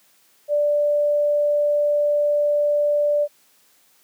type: tone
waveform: sine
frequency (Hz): 587.3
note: D5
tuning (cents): 0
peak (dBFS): -16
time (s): 0.48-3.28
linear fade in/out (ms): 50
effects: white hiss -58 dBFS RMS until 4.03 s + high-pass 150 Hz 12 dB/octave